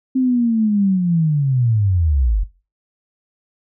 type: linear sweep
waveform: sine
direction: down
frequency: 263.8 to 43.65 Hz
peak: -13 dBFS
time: 0.15-2.44 s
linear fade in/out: 10 ms
effects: noise-tail reverb RT60 0.3 s tail -18 dB re dry